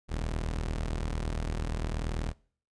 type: tone pair together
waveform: sawtooth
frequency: 40.49 / 72.2 Hz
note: E1 / D2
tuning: -30 / -29 cents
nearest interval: minor seventh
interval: 1001 cents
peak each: -27 / -34 dBFS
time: 0.08-2.34 s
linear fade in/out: 50 ms
effects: noise-tail reverb RT60 0.5 s tail -24 dB re dry + resampled to 22050 Hz